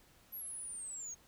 sine linear sweep, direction down, 11840 to 6400 Hz, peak -39 dBFS, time 0.32-1.15 s, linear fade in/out 20 ms, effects tanh soft clip ceiling -41 dBFS + pink hiss -65 dBFS RMS until 1.27 s

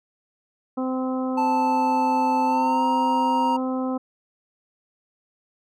harmonic tone, 258.5 Hz, C4, 21 cents flat, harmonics 1 / 2 / 3 / 4 / 5, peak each -24 / -30 / -34 / -36 / -38 dBFS, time 0.77-3.98 s, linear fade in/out 10 ms
triangle tone with pitch glide, 880 to 937.7 Hz, A5 to A#5, 0 to +10 cents, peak -18 dBFS, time 1.37-3.57 s, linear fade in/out 10 ms, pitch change +110 cents, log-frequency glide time 2.45-2.84 s
effects none

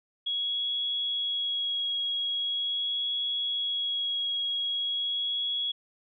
sine tone with vibrato, 3325 Hz, G#7, 1 cent sharp, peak -27 dBFS, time 0.26-5.72 s, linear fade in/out 10 ms, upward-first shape sine, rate 0.42 Hz, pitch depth 10 cents each way, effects none

